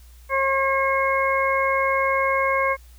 harmonic tone, 540 Hz, C#5, 45 cents flat, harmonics 1 / 2 / 3 / 4, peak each -23 / -22 / -29 / -24 dBFS, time 0.29-2.77 s, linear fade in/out 50 ms, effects added 60 Hz sine -44 dBFS peak until 2.98 s + white hiss -56 dBFS RMS until 2.98 s

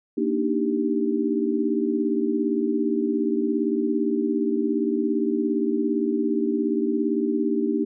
sine chord, Eb major seventh, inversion second, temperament equal, 233.1 / 293.7 / 311.1 / 392 Hz, Bb3 / D4 / Eb4 / G4, 0 / 0 / 0 / 0 cents, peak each -26 dBFS, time 0.17-7.85 s, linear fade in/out 10 ms, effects none

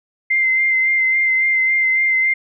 sine tone with vibrato, 2083 Hz, C7, 8 cents flat, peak -13 dBFS, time 0.3-2.34 s, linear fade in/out 10 ms, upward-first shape sine, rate 3.6 Hz, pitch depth 20 cents each way, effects none

